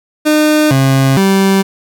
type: tone with pitch steps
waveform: 30% pulse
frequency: 304.7 / 134.7 / 194 Hz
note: D#4 / C#3 / G3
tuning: -36 / -49 / -18 cents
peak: -5 dBFS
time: 0.25-1.63 s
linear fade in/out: 20 ms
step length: 460 ms
effects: none